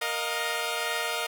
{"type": "chord", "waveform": "10% pulse", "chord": "Bb suspended fourth", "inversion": "none", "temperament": "equal with one note detuned", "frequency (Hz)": [466.2, 622.3, 710.3], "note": ["Bb4", "Eb5", "F5"], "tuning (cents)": [0, 0, 29], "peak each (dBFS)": -24, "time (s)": [0.01, 1.27], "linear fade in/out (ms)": 10, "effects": []}